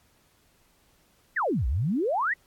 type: exponential two-way sweep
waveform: sine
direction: down then up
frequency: 2053 to 55 to 2053 Hz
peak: -23 dBFS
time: 1.36-2.34 s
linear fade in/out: 10 ms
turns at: 1.67 s
effects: pink hiss -64 dBFS RMS until 2.46 s + AAC 64 kbps